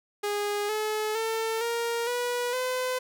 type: tone with pitch steps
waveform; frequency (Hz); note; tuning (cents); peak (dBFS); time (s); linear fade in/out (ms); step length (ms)
sawtooth; 411.7 / 429.4 / 447.9 / 467.2 / 487.3 / 508.3; G#4 / A4 / A4 / A#4 / B4 / B4; -15 / -42 / +31 / +4 / -23 / +50; -23; 0.23-2.99; 10; 460
effects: none